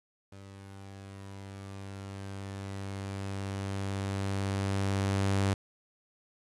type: tone with level ramp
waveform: sawtooth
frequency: 98 Hz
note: G2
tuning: in tune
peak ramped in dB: -43 to -21 dBFS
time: 0.32-5.54 s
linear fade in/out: 5 ms
effects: resampled to 24000 Hz + 10-bit